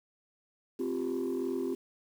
sine chord, C suspended fourth, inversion none, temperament equal, 261.6 / 349.2 / 392 Hz, C4 / F4 / G4, 0 / 0 / 0 cents, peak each -33 dBFS, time 0.79-1.75 s, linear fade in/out 10 ms, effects tanh soft clip ceiling -26 dBFS + 9-bit

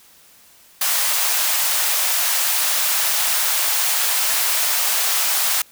white high-pass noise, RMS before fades -19 dBFS, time 0.81-5.62 s, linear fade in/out 5 ms, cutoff 620 Hz, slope 24 dB/octave, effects white hiss -50 dBFS RMS until 5.71 s

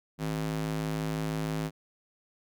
square tone with high-pass filter, 53.1 Hz, G#1, 39 cents sharp, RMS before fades -32 dBFS, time 0.18-1.71 s, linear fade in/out 50 ms, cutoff 170 Hz, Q 1.6, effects none

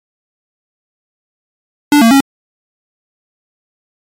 square tone with pitch steps, 292.4 / 228.3 / 274.6 Hz, D4 / A#3 / C#4, -7 / -36 / -16 cents, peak -5 dBFS, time 1.92-2.205 s, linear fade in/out 2 ms, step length 95 ms, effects MP3 64 kbps

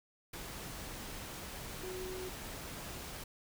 sine tone in noise, 370.4 Hz, F#4, 2 cents sharp, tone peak -41 dBFS, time 1.83-2.29 s, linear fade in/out 5 ms, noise pink, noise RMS -45 dBFS, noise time 0.33-3.24 s, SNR +1 dB, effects none

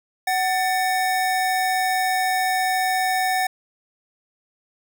square tone pair together, 747.6 / 1778 Hz, F#5 / A6, +18 / +18 cents, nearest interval octave + minor third, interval 1500 cents, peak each -21 / -26 dBFS, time 0.27-3.47 s, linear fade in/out 5 ms, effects none

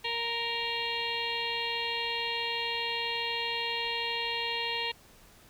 harmonic tone, 466.2 Hz, A#4, in tune, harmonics 1 / 2 / 4 / 5 / 6 / 7 / 8 / 9, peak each -40 / -37 / -39 / -39 / -35 / -39 / -41 / -40 dBFS, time 0.04-4.92 s, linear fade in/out 10 ms, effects pink hiss -57 dBFS RMS until 5.49 s

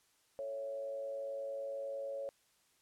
sine tone with frequency modulation, 554.4 Hz, C#5, in tune, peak -38 dBFS, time 0.39-2.29 s, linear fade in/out 0 ms, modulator 109 Hz, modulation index 0.45, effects white hiss -72 dBFS RMS until 2.81 s + low-pass 11000 Hz 12 dB/octave

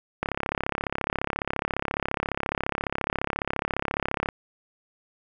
click train, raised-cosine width 0.5 ms, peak -10 dBFS, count 141, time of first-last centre 0.23-4.288 s, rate 34.5 Hz, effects none

